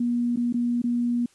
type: tone with dropouts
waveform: sine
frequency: 240 Hz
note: B3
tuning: 49 cents flat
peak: -21 dBFS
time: 0-1.26 s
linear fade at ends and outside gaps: 5 ms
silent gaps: 0.361-0.371 / 0.526-0.541 / 0.819-0.839 s
effects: white hiss -60 dBFS RMS until 1.34 s + resampled to 24000 Hz